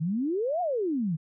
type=exponential two-way sweep; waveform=sine; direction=up then down; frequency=148.3 to 740 to 148.3 Hz; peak=-25 dBFS; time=0-1.17 s; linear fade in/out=20 ms; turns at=0.61 s; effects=none